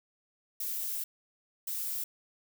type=noise bursts at uneven times; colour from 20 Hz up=violet; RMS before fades=-35 dBFS; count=2; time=0.6-1.04 / 1.67-2.04 s; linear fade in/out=5 ms; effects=none